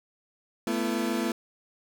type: chord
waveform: 35% pulse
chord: A suspended second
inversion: none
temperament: equal with one note detuned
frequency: 220 / 246.9 / 336 Hz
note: A3 / B3 / E4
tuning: 0 / 0 / +33 cents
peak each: -29 dBFS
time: 0.67-1.32 s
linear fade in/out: 2 ms
effects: none